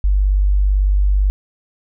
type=tone; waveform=sine; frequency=49 Hz; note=G1; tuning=in tune; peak=-11 dBFS; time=0.04-1.3 s; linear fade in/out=0 ms; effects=none